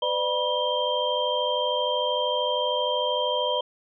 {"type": "tone cluster", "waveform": "sine", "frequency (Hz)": [504, 597, 973, 3165], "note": ["B4", "D5", "B5", "G7"], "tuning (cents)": [35, 28, -26, 16], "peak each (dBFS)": -28, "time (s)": [0.02, 3.61], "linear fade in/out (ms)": 5, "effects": []}